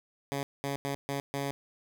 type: tone bursts at uneven times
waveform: 10% pulse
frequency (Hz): 139.7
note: C#3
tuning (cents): +14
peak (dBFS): -23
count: 5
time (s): 0.32-0.43 / 0.64-0.76 / 0.85-0.95 / 1.09-1.2 / 1.34-1.51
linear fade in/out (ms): 0
effects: none